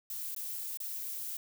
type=noise with dropouts; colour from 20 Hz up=violet; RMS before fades=-39 dBFS; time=0.1-1.37 s; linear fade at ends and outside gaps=2 ms; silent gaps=0.348-0.363 / 0.773-0.802 s; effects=none